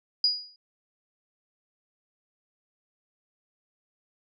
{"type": "tone with exponential decay", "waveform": "sine", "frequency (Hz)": 4900, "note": "D#8", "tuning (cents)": -27, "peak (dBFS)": -17, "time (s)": [0.24, 0.56], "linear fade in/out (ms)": 2, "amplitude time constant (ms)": 68, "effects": []}